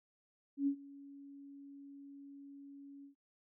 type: tone with ADSR envelope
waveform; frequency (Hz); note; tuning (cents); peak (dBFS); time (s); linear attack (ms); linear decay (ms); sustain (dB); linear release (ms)
sine; 279.9; C#4; +17; -28; 0.57-3.15; 100; 83; -22; 110
effects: noise-tail reverb RT60 0.4 s tail -23 dB re dry